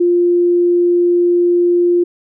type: tone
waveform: sine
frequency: 350 Hz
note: F4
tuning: 4 cents sharp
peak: -9 dBFS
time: 0-2.04 s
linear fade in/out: 10 ms
effects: none